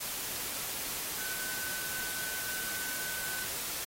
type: tone in noise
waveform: sine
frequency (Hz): 1512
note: F#6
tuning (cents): +37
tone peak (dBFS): -41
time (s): 1.19-3.46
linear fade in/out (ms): 10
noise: white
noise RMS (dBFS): -37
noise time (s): 0-3.85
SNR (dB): -7
effects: AAC 48 kbps